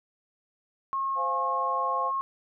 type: tone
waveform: sine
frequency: 1082 Hz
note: C#6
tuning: 42 cents flat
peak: -26 dBFS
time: 0.93-2.21 s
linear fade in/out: 0 ms
type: chord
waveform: sine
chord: F minor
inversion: second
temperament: equal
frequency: 523.3 / 698.5 / 830.6 Hz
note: C5 / F5 / Ab5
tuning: 0 / 0 / 0 cents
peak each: -34 dBFS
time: 1.15-2.12 s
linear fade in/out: 50 ms
effects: none